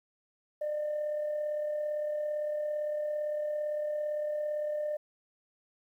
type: tone with amplitude modulation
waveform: sine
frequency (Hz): 600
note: D5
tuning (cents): +37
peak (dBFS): -27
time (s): 0.61-4.97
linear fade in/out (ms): 10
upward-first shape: sine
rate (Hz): 37.7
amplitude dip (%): 40
effects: tanh soft clip ceiling -27 dBFS + 11-bit